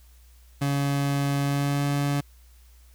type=tone with pitch glide; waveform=30% pulse; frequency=140.8 to 142.6 Hz; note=C#3 to C#3; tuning=+27 to +49 cents; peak=-20 dBFS; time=0.61-2.21 s; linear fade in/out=10 ms; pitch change=+22 cents; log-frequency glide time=1.41-1.85 s; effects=added 60 Hz sine -50 dBFS peak until 2.94 s + white hiss -61 dBFS RMS until 2.94 s